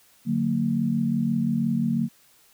sine chord, D augmented, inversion none, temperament just, 146.83 / 183.54 / 229.4 Hz, D3 / F#3 / A#3, 0 / -14 / -28 cents, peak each -28 / -27 / -23 dBFS, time 0.25-2.09 s, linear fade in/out 50 ms, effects white hiss -58 dBFS RMS until 2.53 s

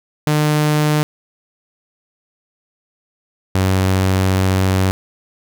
sawtooth tone pair in turn, 150.9 / 94.51 Hz, D3 / F#2, +47 / +37 cents, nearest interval minor sixth, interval 810 cents, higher first, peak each -9 dBFS, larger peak neither, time 0.27-1.03 / 3.55-4.91 s, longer second, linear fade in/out 0 ms, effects none

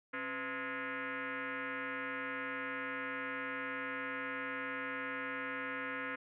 sine tone with frequency modulation, 116.54 Hz, A#2, in tune, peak -37 dBFS, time 0.13-6.16 s, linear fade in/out 10 ms, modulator 387 Hz, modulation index 5.4, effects none

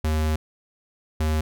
square tone pair in turn, 77.78 / 77.78 Hz, D#2 / D#2, 0 / 0 cents, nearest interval unison, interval 0 cents, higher neither, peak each -21 dBFS, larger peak neither, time 0.04-0.36 / 1.2-1.41 s, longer first, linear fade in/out 5 ms, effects none

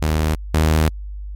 sawtooth tone pair in turn, 77.78 / 78.55 Hz, D#2 / D#2, 0 / +17 cents, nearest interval unison, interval 17 cents, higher second, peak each -12 / -9 dBFS, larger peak second, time 0.02-0.35 / 0.54-0.89 s, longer second, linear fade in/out 5 ms, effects added 50 Hz sine -27 dBFS peak until 1.35 s + MP3 64 kbps

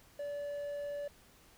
triangle tone, 577 Hz, D5, 31 cents flat, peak -35 dBFS, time 0.19-1.08 s, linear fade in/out 5 ms, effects pink hiss -62 dBFS RMS until 1.57 s

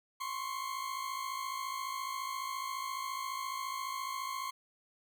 40% pulse tone pair together, 1045.5 / 1100 Hz, C6 / C#6, -2 / -14 cents, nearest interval minor second, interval 88 cents, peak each -38 / -39 dBFS, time 0.2-4.51 s, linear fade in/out 10 ms, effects none

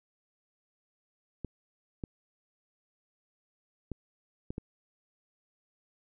clicks, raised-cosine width 3 ms, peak -23 dBFS, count 5, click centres 1.447 / 2.038 / 3.917 / 4.505 / 4.581 s, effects none

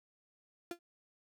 35% pulse tone with exponential decay, 345.1 Hz, F4, 21 cents flat, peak -33 dBFS, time 0.71-0.79 s, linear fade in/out 2 ms, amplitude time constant 16 ms, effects none

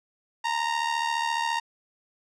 sawtooth tone with amplitude modulation, 927 Hz, A#5, 10 cents flat, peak -18 dBFS, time 0.44-1.6 s, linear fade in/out 10 ms, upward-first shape sine, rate 74.5 Hz, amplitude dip 65%, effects low-pass 6000 Hz 12 dB/octave

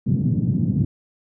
pink band-pass noise, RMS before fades -20 dBFS, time 0.06-0.85 s, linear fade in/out 5 ms, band 120 to 220 Hz, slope 24 dB/octave, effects none

